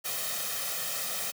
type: noise with comb filter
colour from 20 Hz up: white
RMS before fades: -33 dBFS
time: 0.04-1.32 s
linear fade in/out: 20 ms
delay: 1.6 ms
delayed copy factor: +0.7
effects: high-pass 150 Hz 12 dB/octave